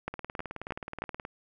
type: two click trains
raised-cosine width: 0.5 ms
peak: -22 / -17 dBFS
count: 22 / 4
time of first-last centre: 0.14-1.251 / 0.08-1.02 s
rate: 18.9 / 3.19 Hz
effects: none

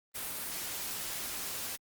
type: noise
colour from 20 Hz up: white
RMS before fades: -38 dBFS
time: 0.14-1.77 s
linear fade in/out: 20 ms
effects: Opus 32 kbps

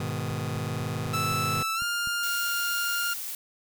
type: chord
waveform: sawtooth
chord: G# minor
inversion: none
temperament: just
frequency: 103.83 / 124.59 / 155.74 Hz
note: G#2 / B2 / D#3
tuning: 0 / +16 / +2 cents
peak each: -29 dBFS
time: 0-1.63 s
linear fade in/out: 5 ms
type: click train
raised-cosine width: 5 ms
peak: -31 dBFS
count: 8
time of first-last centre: 0.31-2.073 s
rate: 3.97 Hz
type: tone with pitch glide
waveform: sawtooth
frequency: 1318.5 to 1405 Hz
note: E6 to F6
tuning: 0 to +10 cents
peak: -23 dBFS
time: 1.13-3.14 s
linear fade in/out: 10 ms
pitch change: +110 cents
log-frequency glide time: 1.75-1.82 s
type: noise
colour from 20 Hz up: blue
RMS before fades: -35 dBFS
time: 2.23-3.35 s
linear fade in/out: 2 ms
effects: none

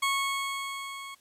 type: tone with level ramp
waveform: 20% pulse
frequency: 1100 Hz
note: C#6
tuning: 14 cents flat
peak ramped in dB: -19 to -35 dBFS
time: 0.02-1.15 s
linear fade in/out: 10 ms
effects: white hiss -62 dBFS RMS until 1.2 s + low-pass 12000 Hz 12 dB/octave

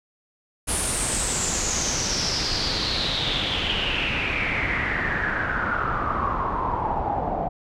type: noise with low-pass filter sweep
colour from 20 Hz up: pink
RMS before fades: -25 dBFS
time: 0.67-7.49 s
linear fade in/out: 20 ms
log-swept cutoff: 10000 to 710 Hz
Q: 6.9
effects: none

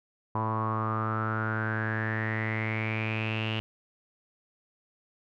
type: tone with low-pass filter sweep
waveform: sawtooth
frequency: 110 Hz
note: A2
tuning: in tune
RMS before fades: -30 dBFS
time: 0.35-3.6 s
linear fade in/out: 0 ms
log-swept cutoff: 1000 to 2900 Hz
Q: 9.3
effects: none

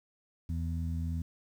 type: harmonic tone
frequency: 82.7 Hz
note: E2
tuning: 6 cents sharp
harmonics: 1 / 2 / 3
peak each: -32 / -38 / -42 dBFS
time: 0.49-1.22 s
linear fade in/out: 5 ms
effects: 10-bit

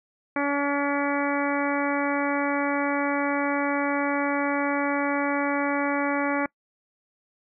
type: harmonic tone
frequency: 284.3 Hz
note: C#4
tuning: 44 cents sharp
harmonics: 1 / 2 / 3 / 4 / 5 / 6 / 7 / 8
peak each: -26 / -29 / -31 / -32 / -33 / -34 / -34 / -35 dBFS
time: 0.36-6.46 s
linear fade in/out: 2 ms
effects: noise-tail reverb RT60 0.1 s tail -24 dB re dry

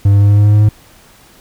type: tone with pitch steps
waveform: triangle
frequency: 100 / 100.81 / 101.63 / 102.46 / 103.29 / 104.13 / 104.97 / 105.82 Hz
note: G2 / G2 / G#2 / G#2 / G#2 / G#2 / G#2 / G#2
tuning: +35 / +49 / -37 / -23 / -9 / +5 / +19 / +33 cents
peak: -3 dBFS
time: 0.05-0.69 s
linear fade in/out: 5 ms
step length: 80 ms
effects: pink hiss -44 dBFS RMS until 1.4 s

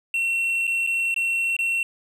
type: tone with dropouts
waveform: triangle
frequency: 2718 Hz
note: F7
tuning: 48 cents flat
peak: -19 dBFS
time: 0.14-1.83 s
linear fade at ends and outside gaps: 2 ms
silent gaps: 0.67-0.676 / 0.866-0.872 / 1.143-1.162 / 1.566-1.589 s
effects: none

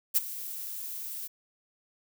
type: noise with ADSR envelope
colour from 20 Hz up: violet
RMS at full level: -21 dBFS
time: 0.14-1.28 s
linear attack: 28 ms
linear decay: 23 ms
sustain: -17 dB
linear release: 16 ms
effects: none

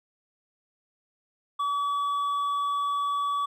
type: tone with hard clipping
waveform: sine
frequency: 1142 Hz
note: D6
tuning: 49 cents flat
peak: -26 dBFS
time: 1.59-3.46 s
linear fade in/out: 10 ms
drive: 4 dB
effects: none

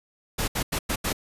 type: noise bursts at uneven times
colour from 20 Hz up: pink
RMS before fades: -26 dBFS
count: 5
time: 0.38-0.48 / 0.55-0.63 / 0.72-0.79 / 0.89-0.96 / 1.04-1.13 s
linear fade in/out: 10 ms
effects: resampled to 32000 Hz

